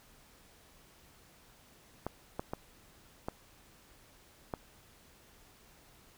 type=clicks; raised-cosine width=1 ms; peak=-21 dBFS; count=5; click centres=2.066 / 2.395 / 2.535 / 3.285 / 4.538 s; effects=pink hiss -61 dBFS RMS until 6.17 s